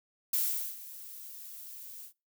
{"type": "noise with ADSR envelope", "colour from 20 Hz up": "violet", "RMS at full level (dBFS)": -28, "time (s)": [0.33, 2.13], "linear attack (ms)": 6, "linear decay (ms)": 420, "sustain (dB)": -18, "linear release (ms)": 91, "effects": ["noise-tail reverb RT60 0.3 s tail -25 dB re dry"]}